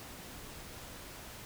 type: silence
effects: pink hiss -48 dBFS RMS until 1.45 s